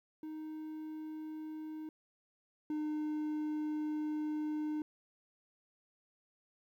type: tone pair in turn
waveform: triangle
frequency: 311.1 / 304.2 Hz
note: D#4 / D#4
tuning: 0 / -39 cents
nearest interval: unison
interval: 39 cents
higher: first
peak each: -39 / -32 dBFS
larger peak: second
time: 0.23-1.89 / 2.7-4.82 s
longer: second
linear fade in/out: 2 ms
effects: 12-bit